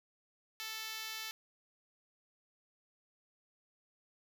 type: tone with high-pass filter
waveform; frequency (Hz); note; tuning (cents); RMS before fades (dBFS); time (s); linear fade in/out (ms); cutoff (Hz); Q
5% pulse; 440; A4; 0; -43; 0.6-1.31; 0; 1200; 0.54
effects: none